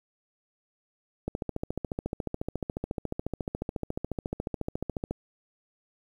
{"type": "click train", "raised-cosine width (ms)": 2, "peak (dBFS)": -17, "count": 55, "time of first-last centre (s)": [1.28, 5.11], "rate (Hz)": 14.1, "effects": ["9-bit"]}